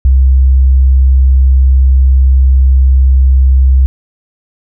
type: tone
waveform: sine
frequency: 65.6 Hz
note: C2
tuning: 5 cents sharp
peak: -3 dBFS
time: 0.05-3.86 s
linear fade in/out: 0 ms
effects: none